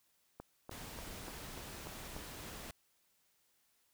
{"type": "click train", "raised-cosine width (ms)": 1, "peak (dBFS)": -32, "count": 7, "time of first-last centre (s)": [0.4, 2.165], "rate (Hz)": 3.4}
{"type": "noise", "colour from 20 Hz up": "pink", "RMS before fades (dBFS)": -48, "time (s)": [0.71, 2.71], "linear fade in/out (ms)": 2}
{"effects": ["white hiss -75 dBFS RMS until 3.93 s"]}